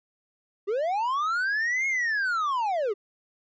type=linear two-way sweep; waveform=triangle; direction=up then down; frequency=376.9 to 2178 to 376.9 Hz; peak=-22 dBFS; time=0.67-2.94 s; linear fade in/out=20 ms; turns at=1.87 s; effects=resampled to 16000 Hz